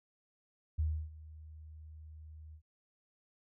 sine tone with ADSR envelope, 77.78 Hz, D#2, in tune, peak -28 dBFS, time 0.78-2.62 s, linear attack 15 ms, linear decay 300 ms, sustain -20 dB, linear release 79 ms, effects none

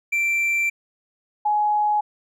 triangle / sine tone pair in turn, 2349 / 839.4 Hz, D7 / G#5, 0 / +18 cents, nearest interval octave + tritone, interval 1782 cents, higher first, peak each -17 / -17 dBFS, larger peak neither, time 0.12-0.7 / 1.45-2.01 s, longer first, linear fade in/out 10 ms, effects none

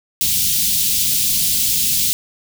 white band-stop noise, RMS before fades -17 dBFS, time 0.21-2.13 s, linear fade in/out 0 ms, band 230 to 3000 Hz, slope 24 dB/octave, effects none

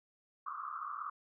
white band-pass noise, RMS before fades -42 dBFS, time 0.46-1.1 s, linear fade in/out 5 ms, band 1100 to 1300 Hz, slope 96 dB/octave, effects none

